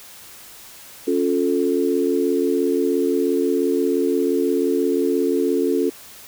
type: chord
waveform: sine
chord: Db augmented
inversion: none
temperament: equal with one note detuned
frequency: 277.2 / 354.1 / 440 Hz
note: Db4 / F4 / A4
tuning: 0 / +24 / 0 cents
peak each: -21 dBFS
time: 1.07-5.9 s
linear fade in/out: 10 ms
effects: white hiss -42 dBFS RMS until 6.27 s